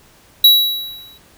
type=tone with exponential decay; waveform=square; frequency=3900 Hz; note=B7; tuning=23 cents flat; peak=-4 dBFS; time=0.44-1.18 s; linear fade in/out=5 ms; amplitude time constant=160 ms; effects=pink hiss -49 dBFS RMS until 1.37 s